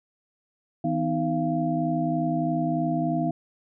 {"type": "tone cluster", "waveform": "sine", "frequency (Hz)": [160.6, 251.8, 315, 688], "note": ["E3", "B3", "D#4", "F5"], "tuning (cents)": [-45, 34, 21, -26], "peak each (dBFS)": -28, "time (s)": [0.84, 3.31], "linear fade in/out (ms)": 5, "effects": []}